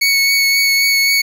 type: tone with vibrato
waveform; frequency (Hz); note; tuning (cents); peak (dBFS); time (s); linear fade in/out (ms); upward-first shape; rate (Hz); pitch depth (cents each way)
25% pulse; 2217; C#7; 0; -7; 0.01-1.22; 10; triangle; 3.8; 15
effects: none